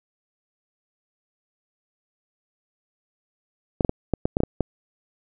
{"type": "clicks", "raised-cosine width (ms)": 2, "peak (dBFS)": -7, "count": 9, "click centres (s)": [3.808, 3.848, 3.894, 4.137, 4.255, 4.369, 4.404, 4.435, 4.607], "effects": []}